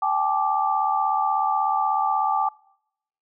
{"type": "chord", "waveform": "sine", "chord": "G suspended second", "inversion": "none", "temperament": "equal with one note detuned", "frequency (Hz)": [784, 860.4, 1174.7], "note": ["G5", "A5", "D6"], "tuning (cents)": [0, -39, 0], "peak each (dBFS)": -24, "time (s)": [0.02, 2.49], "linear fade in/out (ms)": 5, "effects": ["noise-tail reverb RT60 0.8 s tail -25 dB re dry"]}